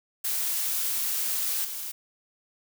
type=noise with level steps; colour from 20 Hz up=blue; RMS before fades=-28 / -35 dBFS; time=0.24-1.92 s; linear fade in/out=10 ms; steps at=1.64 s; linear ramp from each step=10 ms; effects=none